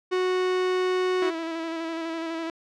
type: tone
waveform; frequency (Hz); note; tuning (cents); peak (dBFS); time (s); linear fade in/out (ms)
45% pulse; 368.2; F#4; -8; -22; 0.11-1.31; 20
type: tone with vibrato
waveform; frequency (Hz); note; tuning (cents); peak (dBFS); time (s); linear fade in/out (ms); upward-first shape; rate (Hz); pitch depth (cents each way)
sawtooth; 328.2; E4; -8; -25; 1.22-2.5; 2; square; 12; 21
effects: low-pass 4000 Hz 12 dB/octave